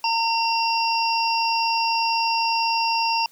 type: harmonic tone with a mistuned harmonic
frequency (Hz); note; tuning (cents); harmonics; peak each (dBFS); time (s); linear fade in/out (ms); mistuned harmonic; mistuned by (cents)
914; A#5; -34; 1 / 3 / 5 / 6; -21 / -26 / -28 / -29; 0.04-3.26; 2; 5; +100
effects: white hiss -55 dBFS RMS until 3.31 s